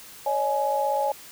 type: tone cluster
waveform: sine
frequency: 556 / 612 / 840 Hz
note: C#5 / D#5 / G#5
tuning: +5 / -29 / +19 cents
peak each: -26 / -30 / -24 dBFS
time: 0.26-1.12 s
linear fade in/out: 5 ms
effects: white hiss -45 dBFS RMS until 1.31 s